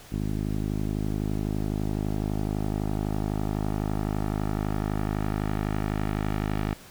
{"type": "tone with low-pass filter sweep", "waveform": "10% pulse", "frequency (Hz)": 51.91, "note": "G#1", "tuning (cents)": 0, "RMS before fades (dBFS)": -28, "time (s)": [0.12, 6.74], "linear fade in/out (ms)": 5, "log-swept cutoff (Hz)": [310, 2700], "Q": 0.87, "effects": ["pink hiss -48 dBFS RMS until 6.9 s"]}